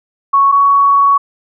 sine tone pair in turn, 1108.7 / 1119.6 Hz, C#6 / C#6, 0 / +17 cents, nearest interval unison, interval 17 cents, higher second, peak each -6 dBFS, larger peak neither, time 0.33-0.52 / 0.52-1.18 s, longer second, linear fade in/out 10 ms, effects none

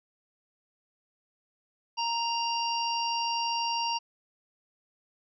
harmonic tone, 932.3 Hz, A#5, in tune, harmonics 1 / 3 / 5 / 6, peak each -29 / -34 / -36 / -37 dBFS, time 1.97-3.99 s, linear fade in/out 20 ms, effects none

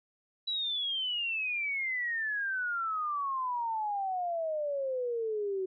sine exponential sweep, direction down, 3951 to 371.4 Hz, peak -30 dBFS, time 0.47-5.66 s, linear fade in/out 10 ms, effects none

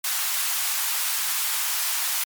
white high-pass noise, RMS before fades -25 dBFS, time 0.04-2.24 s, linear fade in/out 5 ms, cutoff 810 Hz, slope 24 dB/octave, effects MP3 96 kbps

